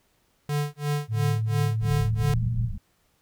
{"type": "tone with tremolo", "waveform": "square", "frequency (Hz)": 146.5, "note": "D3", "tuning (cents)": -4, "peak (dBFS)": -23, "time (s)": [0.49, 2.34], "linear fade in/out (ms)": 2, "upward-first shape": "sine", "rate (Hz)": 2.9, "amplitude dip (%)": 100}
{"type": "tone with pitch glide", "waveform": "sine", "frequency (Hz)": [110, 116.14], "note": ["A2", "A#2"], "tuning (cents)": [0, -6], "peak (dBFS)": -23, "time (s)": [1.08, 2.7], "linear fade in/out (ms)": 50, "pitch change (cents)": 94, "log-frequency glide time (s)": [2.15, 2.4]}
{"type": "low-pass noise", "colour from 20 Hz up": "pink", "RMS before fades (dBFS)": -31, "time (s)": [1.81, 2.78], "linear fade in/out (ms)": 10, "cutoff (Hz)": 210, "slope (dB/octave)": 96}
{"effects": ["pink hiss -67 dBFS RMS until 3.21 s"]}